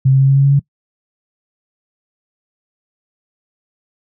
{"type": "tone with pitch steps", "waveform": "sine", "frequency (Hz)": [133, 134.23, 135.48, 136.74, 138.01, 139.29, 140.58], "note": ["C3", "C3", "C#3", "C#3", "C#3", "C#3", "C#3"], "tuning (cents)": [29, 45, -39, -23, -7, 9, 25], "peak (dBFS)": -7, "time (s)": [0.05, 0.596], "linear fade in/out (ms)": 10, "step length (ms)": 78, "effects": ["noise-tail reverb RT60 0.1 s tail -22 dB re dry"]}